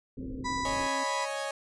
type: low-pass noise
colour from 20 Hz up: pink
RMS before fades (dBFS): -41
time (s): 0.17-0.87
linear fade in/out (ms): 5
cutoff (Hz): 520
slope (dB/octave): 96
type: tone with pitch glide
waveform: sine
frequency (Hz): 261.6 to 270.5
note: C4 to C#4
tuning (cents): 0 to -42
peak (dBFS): -38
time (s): 0.17-1.04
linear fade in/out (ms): 10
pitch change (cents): +58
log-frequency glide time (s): 0.43-0.8
type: harmonic tone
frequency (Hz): 987.8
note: B5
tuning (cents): 0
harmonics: 1 / 2 / 4 / 5 / 6 / 7 / 8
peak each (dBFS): -31 / -37 / -43 / -45 / -47 / -48 / -49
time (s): 0.44-1.26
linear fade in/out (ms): 20
type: chord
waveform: sawtooth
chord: C# suspended second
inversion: none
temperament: equal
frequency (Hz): 554.4 / 622.3 / 830.6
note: C#5 / D#5 / G#5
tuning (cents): 0 / 0 / 0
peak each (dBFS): -31 / -34 / -34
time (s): 0.65-1.51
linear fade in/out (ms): 2
effects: resampled to 24000 Hz